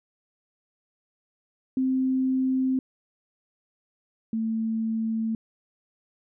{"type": "tone pair in turn", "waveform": "sine", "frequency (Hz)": [260.9, 223.3], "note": ["C4", "A3"], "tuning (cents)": [-5, 26], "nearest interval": "minor third", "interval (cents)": 269, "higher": "first", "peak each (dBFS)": [-21, -24], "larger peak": "first", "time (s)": [[1.77, 2.79], [4.33, 5.35]], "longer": "neither", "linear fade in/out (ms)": 2, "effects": []}